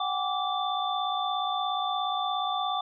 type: tone cluster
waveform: sine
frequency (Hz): 743 / 800 / 1163 / 3537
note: F#5 / G5 / D6 / A7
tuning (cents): +7 / +35 / -17 / +8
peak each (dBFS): -31 / -33 / -31 / -34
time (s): 0-2.81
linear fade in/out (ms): 5
effects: none